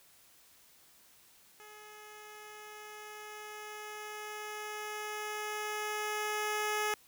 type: tone with level ramp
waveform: 10% pulse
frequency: 423.2 Hz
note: G#4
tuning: 33 cents sharp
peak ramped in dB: -43 to -22 dBFS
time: 1.6-6.94 s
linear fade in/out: 0 ms
effects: white hiss -62 dBFS RMS until 7.07 s